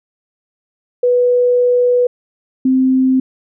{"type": "tone pair in turn", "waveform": "sine", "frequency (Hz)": [491.8, 260.5], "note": ["B4", "C4"], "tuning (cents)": [-7, -7], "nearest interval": "major seventh", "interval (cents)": 1100, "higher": "first", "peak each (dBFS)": -9, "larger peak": "neither", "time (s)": [[1.03, 2.07], [2.65, 3.2]], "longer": "first", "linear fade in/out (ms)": 5, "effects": []}